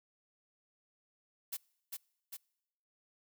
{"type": "noise with echo", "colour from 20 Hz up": "blue", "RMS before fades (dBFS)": -39, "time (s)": [1.52, 1.57], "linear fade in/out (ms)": 10, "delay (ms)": 400, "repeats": 2, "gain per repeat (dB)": -3, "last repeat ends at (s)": 2.37, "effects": ["noise-tail reverb RT60 0.9 s tail -26 dB re dry"]}